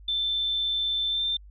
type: tone with pitch glide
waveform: sine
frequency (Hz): 3542 to 3577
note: A7 to A7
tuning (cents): +11 to +28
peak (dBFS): -24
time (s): 0.08-1.37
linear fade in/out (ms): 5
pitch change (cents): +17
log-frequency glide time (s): 1.09-1.22
effects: added 50 Hz sine -45 dBFS peak until 1.5 s